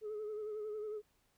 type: tone with vibrato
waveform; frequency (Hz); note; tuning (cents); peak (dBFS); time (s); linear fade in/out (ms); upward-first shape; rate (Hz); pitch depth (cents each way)
sine; 425.7; G#4; +43; -37; 0.01-1.02; 50; sine; 11; 43
effects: tanh soft clip ceiling -37 dBFS + pink hiss -75 dBFS RMS until 1.37 s